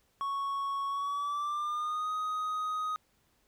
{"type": "tone with pitch glide", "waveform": "triangle", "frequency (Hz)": [1108.7, 1251.7], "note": ["C#6", "D#6"], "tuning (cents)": [0, 10], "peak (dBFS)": -29, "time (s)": [0.21, 2.96], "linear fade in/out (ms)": 0, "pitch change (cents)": 210, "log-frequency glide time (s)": [0.88, 2.11], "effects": ["pink hiss -71 dBFS RMS until 3.47 s"]}